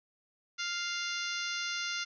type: harmonic tone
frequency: 698.5 Hz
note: F5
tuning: in tune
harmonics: 2 / 3 / 4 / 5 / 6 / 7 / 8 / 9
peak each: -38 / -40 / -41 / -42 / -43 / -43 / -44 / -45 dBFS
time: 0.58-2.05 s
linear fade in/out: 20 ms
effects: none